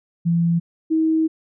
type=tone pair in turn; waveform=sine; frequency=169.1 / 319.2 Hz; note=E3 / D#4; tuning=+44 / +44 cents; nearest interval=major seventh; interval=1100 cents; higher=second; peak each=-15 dBFS; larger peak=neither; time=0.25-0.6 / 0.9-1.28 s; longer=second; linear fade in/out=20 ms; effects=none